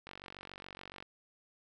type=click train; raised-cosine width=0.3 ms; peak=-30 dBFS; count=46; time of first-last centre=0.07-1.025 s; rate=47.1 Hz; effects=none